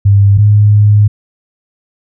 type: tone pair in turn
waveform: sine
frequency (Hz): 100.1 / 104.26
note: G2 / G#2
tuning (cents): +37 / +7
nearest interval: minor second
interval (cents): 70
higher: second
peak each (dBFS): -3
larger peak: neither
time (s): 0.05-0.38 / 0.38-1.08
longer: second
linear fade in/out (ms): 10
effects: none